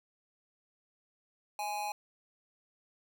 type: tone with amplitude modulation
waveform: square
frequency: 831 Hz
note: G#5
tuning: 1 cent sharp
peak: -32 dBFS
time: 1.59-1.92 s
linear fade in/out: 2 ms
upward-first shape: sine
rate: 195 Hz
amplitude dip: 60%
effects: none